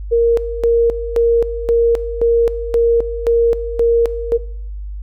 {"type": "tone with tremolo", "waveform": "sine", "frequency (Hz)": 466.2, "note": "A#4", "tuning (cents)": 0, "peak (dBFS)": -9, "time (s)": [0.11, 4.38], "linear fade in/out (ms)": 20, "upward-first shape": "square", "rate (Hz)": 1.9, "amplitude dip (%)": 75, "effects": ["noise-tail reverb RT60 0.6 s tail -18 dB re dry", "added 50 Hz sine -24 dBFS peak until 5.02 s"]}